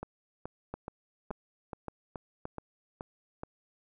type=two click trains; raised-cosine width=1 ms; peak=-24 / -23 dBFS; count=9 / 4; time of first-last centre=0.03-3.434 / 0.74-2.454 s; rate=2.35 / 1.75 Hz; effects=none